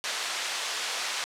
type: band-pass noise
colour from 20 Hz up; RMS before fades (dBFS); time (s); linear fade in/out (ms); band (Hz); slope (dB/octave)
white; -32; 0.04-1.24; 0; 660 to 5300; 12
effects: low-pass 11000 Hz 12 dB/octave